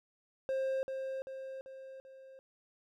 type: tone with echo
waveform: triangle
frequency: 531 Hz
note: C5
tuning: 25 cents sharp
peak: -29 dBFS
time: 0.49-0.83 s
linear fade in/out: 0 ms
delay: 390 ms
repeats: 4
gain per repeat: -5 dB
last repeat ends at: 2.39 s
effects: none